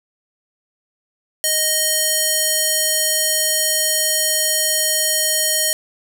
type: tone with band-pass filter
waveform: square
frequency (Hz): 622.3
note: D#5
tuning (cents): 0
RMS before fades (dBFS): -18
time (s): 1.44-5.73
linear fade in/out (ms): 0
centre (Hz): 10000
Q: 0.99
effects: none